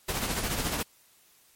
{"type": "noise with tremolo", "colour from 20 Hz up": "pink", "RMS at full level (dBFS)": -28, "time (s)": [0.08, 0.83], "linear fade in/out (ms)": 10, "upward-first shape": "triangle", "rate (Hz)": 14, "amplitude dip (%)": 55, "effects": ["white hiss -61 dBFS RMS until 1.55 s", "MP3 64 kbps"]}